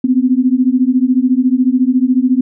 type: beating tone pair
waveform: sine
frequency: 248.1 / 262.1 Hz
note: B3 / C4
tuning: +8 / +3 cents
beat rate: 14 Hz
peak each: -12 dBFS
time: 0.04-2.41 s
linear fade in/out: 5 ms
effects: none